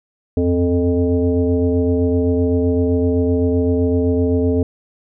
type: tone with frequency modulation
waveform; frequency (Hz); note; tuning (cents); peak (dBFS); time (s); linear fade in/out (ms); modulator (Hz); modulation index
sine; 261.6; C4; 0; -13; 0.37-4.63; 2; 177; 1.3
effects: none